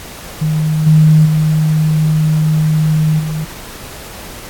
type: tone with level steps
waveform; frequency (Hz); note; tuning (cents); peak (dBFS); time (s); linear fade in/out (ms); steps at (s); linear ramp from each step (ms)
sine; 155.56; D#3; 0; -11 / -4 / -9 / -16; 0.41-3.45; 10; 0.86 / 1.25 / 3.19; 10
effects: pink hiss -31 dBFS RMS until 4.49 s + AAC 64 kbps